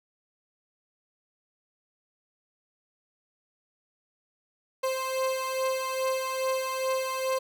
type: beating tone pair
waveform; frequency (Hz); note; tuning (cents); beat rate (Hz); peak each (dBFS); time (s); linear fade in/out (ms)
30% pulse; 523.3 / 525.7; C5 / C5; 0 / +8; 2.4; -26 / -30; 4.83-7.39; 10
effects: none